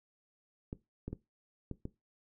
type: clicks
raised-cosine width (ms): 3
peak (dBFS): -26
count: 5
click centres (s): 0.729 / 1.08 / 1.13 / 1.713 / 1.854
effects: noise-tail reverb RT60 0.2 s tail -17 dB re dry